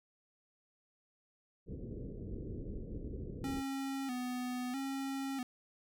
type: low-pass noise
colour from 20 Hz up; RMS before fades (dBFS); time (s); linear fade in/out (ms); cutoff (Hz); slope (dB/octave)
pink; -43; 1.66-3.63; 50; 480; 48
type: tone with vibrato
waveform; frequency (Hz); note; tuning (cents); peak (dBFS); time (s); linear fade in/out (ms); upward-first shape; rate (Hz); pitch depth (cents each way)
square; 260; C4; -11; -37; 3.44-5.43; 2; square; 0.77; 74
effects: none